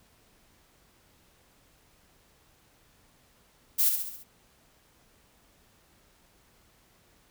violet noise with echo, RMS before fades -23 dBFS, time 3.78-3.9 s, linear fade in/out 20 ms, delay 68 ms, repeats 5, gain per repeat -5 dB, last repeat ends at 4.24 s, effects pink hiss -63 dBFS RMS until 7.3 s

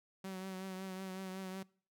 sawtooth tone with vibrato, 188.9 Hz, F#3, 36 cents sharp, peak -38 dBFS, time 0.24-1.63 s, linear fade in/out 5 ms, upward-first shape triangle, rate 5.4 Hz, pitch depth 37 cents each way, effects noise-tail reverb RT60 0.5 s tail -24 dB re dry

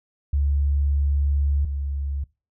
sine tone pair in turn, 71 / 70.1 Hz, C#2 / C#2, +42 / +20 cents, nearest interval unison, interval 22 cents, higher first, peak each -18 / -24 dBFS, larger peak first, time 0.33-1.65 / 1.65-2.24 s, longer first, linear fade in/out 5 ms, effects noise-tail reverb RT60 0.3 s tail -23 dB re dry

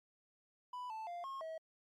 triangle tone with pitch steps, 992 / 880 / 697 / 1080 / 643 Hz, B5 / A5 / F5 / C#6 / E5, +7 / 0 / -4 / -45 / -43 cents, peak -40 dBFS, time 0.73-1.58 s, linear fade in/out 5 ms, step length 170 ms, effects MP3 64 kbps

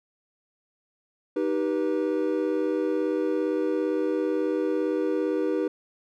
triangle chord, Eb augmented, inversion none, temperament just, 311.1 / 388.9 / 486.1 Hz, Eb4 / G4 / B4, 0 / -14 / -28 cents, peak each -25 / -26 / -26 dBFS, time 1.36-5.68 s, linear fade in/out 5 ms, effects none

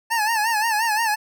25% pulse tone with vibrato, 882 Hz, A5, 4 cents sharp, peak -15 dBFS, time 0.1-1.16 s, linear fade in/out 20 ms, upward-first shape sine, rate 5.7 Hz, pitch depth 97 cents each way, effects none

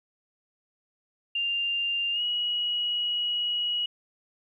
sine tone with pitch glide, 2794 to 2909 Hz, F7 to F#7, 0 to -30 cents, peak -25 dBFS, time 1.35-3.86 s, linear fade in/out 5 ms, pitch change +70 cents, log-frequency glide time 2.12-2.22 s, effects 11-bit

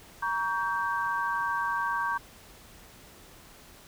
sine chord, G diminished, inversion first, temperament just, 940.8 / 1128.9 / 1568 Hz, Bb5 / Db6 / G6, +16 / +31 / 0 cents, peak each -31 dBFS, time 0.22-2.18 s, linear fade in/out 10 ms, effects pink hiss -52 dBFS RMS until 3.87 s

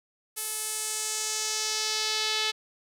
sawtooth tone with band-pass filter sweep, 433.5 Hz, A4, 26 cents flat, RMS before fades -30 dBFS, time 0.36-2.52 s, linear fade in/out 20 ms, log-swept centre 11000 to 3700 Hz, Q 1.9, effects none

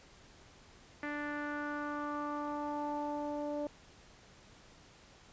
sawtooth tone with low-pass filter sweep, 293.7 Hz, D4, in tune, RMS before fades -38 dBFS, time 1.03-3.67 s, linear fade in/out 2 ms, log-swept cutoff 1900 to 660 Hz, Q 4.2, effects pink hiss -59 dBFS RMS until 5.32 s + resampled to 16000 Hz

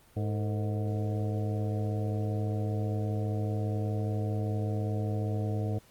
harmonic tone with a mistuned harmonic, 105.1 Hz, G#2, 21 cents sharp, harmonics 1 / 2 / 3 / 4 / 5 / 6 / 7, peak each -29 / -38 / -40 / -40 / -44 / -44 / -45 dBFS, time 0.16-5.79 s, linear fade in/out 10 ms, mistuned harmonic 4, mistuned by +110 cents, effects pink hiss -60 dBFS RMS until 5.9 s + Opus 32 kbps

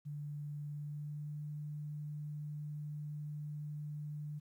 sine tone with pitch glide, 146.8 to 149.02 Hz, D3 to D3, 0 to +26 cents, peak -40 dBFS, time 0.05-4.4 s, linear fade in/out 20 ms, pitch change +26 cents, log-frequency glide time 0.69-1.4 s, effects 12-bit

